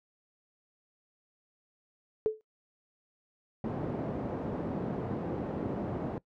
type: tone with exponential decay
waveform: sine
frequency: 434.6 Hz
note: A4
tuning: 21 cents flat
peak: -20 dBFS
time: 2.26-2.41 s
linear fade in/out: 0 ms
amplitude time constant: 31 ms
type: band-pass noise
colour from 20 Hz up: pink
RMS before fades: -35 dBFS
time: 3.64-6.18 s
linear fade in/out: 2 ms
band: 140 to 560 Hz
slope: 12 dB/octave
effects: noise-tail reverb RT60 0.1 s tail -20 dB re dry